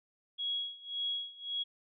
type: tone with tremolo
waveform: sine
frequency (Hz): 3322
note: G#7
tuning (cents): 0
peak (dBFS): -31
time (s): 0.38-1.64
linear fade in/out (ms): 20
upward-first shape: sine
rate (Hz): 1.8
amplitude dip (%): 90
effects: none